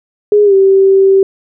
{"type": "tone with pitch glide", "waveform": "sine", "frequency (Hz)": [415.3, 387.5], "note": ["G#4", "G4"], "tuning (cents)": [0, -20], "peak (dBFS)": -4, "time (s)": [0.32, 1.23], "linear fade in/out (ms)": 2, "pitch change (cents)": -120, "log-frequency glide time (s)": [0.44, 0.54], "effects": []}